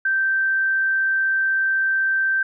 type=tone; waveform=sine; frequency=1561 Hz; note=G6; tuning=8 cents flat; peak=-17 dBFS; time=0.05-2.43 s; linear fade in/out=5 ms; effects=none